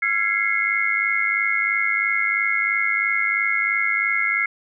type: tone cluster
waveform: sine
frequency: 1366 / 1668 / 2065 / 2168 Hz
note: F6 / G#6 / C7 / C#7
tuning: -39 / +7 / -23 / -39 cents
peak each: -27 / -28 / -23 / -21 dBFS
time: 0.02-4.46 s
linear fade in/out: 5 ms
effects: none